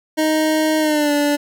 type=tone with pitch glide; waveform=25% pulse; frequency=311.9 to 291 Hz; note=D#4 to D4; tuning=+4 to -16 cents; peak=-11 dBFS; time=0.17-1.37 s; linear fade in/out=20 ms; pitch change=-120 cents; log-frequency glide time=0.79-1.12 s; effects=none